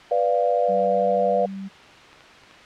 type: chord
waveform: sine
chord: B diminished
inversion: none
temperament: equal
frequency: 493.9 / 587.3 / 698.5 Hz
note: B4 / D5 / F5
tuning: 0 / 0 / 0 cents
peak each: -22 dBFS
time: 0.11-1.46 s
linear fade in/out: 5 ms
type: tone with pitch glide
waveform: sine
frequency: 192 to 194.34 Hz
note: G3 to G3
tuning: -36 to -15 cents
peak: -30 dBFS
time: 0.68-1.69 s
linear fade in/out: 20 ms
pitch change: +21 cents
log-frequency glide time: 0.94-1.26 s
type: clicks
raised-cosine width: 0.2 ms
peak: -29 dBFS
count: 4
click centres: 2.13 / 2.207 / 2.436 / 2.511 s
effects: white hiss -45 dBFS RMS until 2.65 s + low-pass 3000 Hz 12 dB/octave